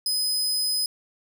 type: tone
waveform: sawtooth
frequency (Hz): 5030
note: D#8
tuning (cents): +18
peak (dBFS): -20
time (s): 0.06-0.86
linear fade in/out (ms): 2
effects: none